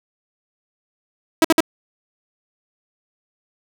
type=tone bursts; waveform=sawtooth; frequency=323.6 Hz; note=E4; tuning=32 cents flat; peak=-6 dBFS; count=3; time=1.42-1.605 s; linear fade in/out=2 ms; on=25 ms; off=55 ms; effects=none